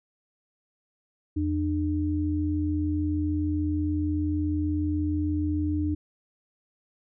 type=tone pair together; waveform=sine; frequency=84.7 / 301.1 Hz; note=E2 / D4; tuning=+48 / +43 cents; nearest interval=octave + minor seventh; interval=2195 cents; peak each=-27 / -26 dBFS; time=1.36-5.95 s; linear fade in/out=10 ms; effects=none